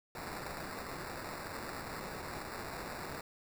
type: noise with sample-and-hold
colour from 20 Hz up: blue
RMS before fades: -43 dBFS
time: 0.15-3.21 s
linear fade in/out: 2 ms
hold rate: 3150 Hz
effects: none